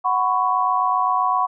sine chord, F# suspended fourth, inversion none, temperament equal with one note detuned, 740 / 1001 / 1108.7 Hz, F#5 / B5 / C#6, 0 / +23 / 0 cents, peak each -22 / -21 / -20 dBFS, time 0.04-1.47 s, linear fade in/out 20 ms, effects none

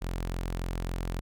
sawtooth tone, 43.62 Hz, F1, 1 cent flat, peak -27 dBFS, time 0.01-1.21 s, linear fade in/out 20 ms, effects none

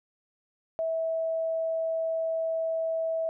sine tone, 651 Hz, E5, 22 cents flat, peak -26 dBFS, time 0.79-3.29 s, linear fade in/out 0 ms, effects none

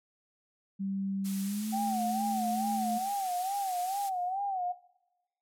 sine tone with pitch glide, 195 to 217.6 Hz, G3 to A3, -9 to -19 cents, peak -31 dBFS, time 0.79-2.99 s, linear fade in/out 20 ms, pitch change +190 cents, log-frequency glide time 1.43-1.69 s
blue noise, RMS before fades -40 dBFS, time 1.24-4.1 s, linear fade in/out 20 ms
sine tone with vibrato, 758 Hz, F#5, 42 cents sharp, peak -30 dBFS, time 1.72-4.73 s, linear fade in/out 20 ms, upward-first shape sine, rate 2.3 Hz, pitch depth 110 cents each way
effects noise-tail reverb RT60 1.0 s tail -20 dB re dry + low-pass 12000 Hz 12 dB/octave

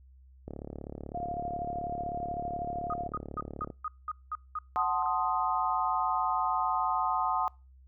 click train, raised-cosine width 2 ms, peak -26 dBFS, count 117, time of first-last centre 0.48-3.702 s, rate 36 Hz
sine tone with tremolo, 702 Hz, F5, 9 cents sharp, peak -31 dBFS, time 1.14-3.08 s, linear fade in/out 10 ms, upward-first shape triangle, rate 13 Hz, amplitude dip 45%
sine tone bursts, 1244.5 Hz, D#6, in tune, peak -31 dBFS, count 10, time 2.9-5.06 s, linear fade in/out 2 ms, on 36 ms, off 200 ms
sine chord, F# diminished seventh, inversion none, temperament equal, 740 / 880 / 1046.5 / 1244.5 Hz, F#5 / A5 / C6 / Eb6, 0 / 0 / 0 / 0 cents, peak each -32 dBFS, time 4.76-7.48 s, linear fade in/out 0 ms
effects noise-tail reverb RT60 0.3 s tail -26 dB re dry + added 65 Hz sine -53 dBFS peak until 7.87 s

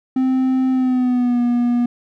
triangle tone with pitch glide, 260 to 241.2 Hz, C4 to B3, -11 to -41 cents, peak -12 dBFS, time 0.16-1.86 s, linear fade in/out 5 ms, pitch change -130 cents, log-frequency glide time 0.71-1.41 s, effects none

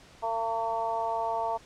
harmonic tone, 226.6 Hz, A#3, 49 cents flat, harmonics 2 / 3 / 4 / 5, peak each -38 / -31 / -30 / -39 dBFS, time 0.22-1.58 s, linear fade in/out 20 ms, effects pink hiss -54 dBFS RMS until 1.65 s + low-pass 7000 Hz 12 dB/octave

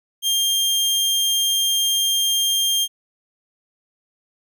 sawtooth tone, 3199 Hz, G7, 34 cents sharp, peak -14 dBFS, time 0.22-2.88 s, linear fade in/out 50 ms, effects none

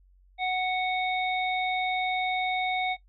harmonic tone, 740 Hz, F#5, in tune, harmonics 1 / 3 / 5, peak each -27 / -30 / -35 dBFS, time 0.38-2.97 s, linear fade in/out 50 ms, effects noise-tail reverb RT60 0.1 s tail -18 dB re dry + added 46 Hz sine -56 dBFS peak until 3.08 s

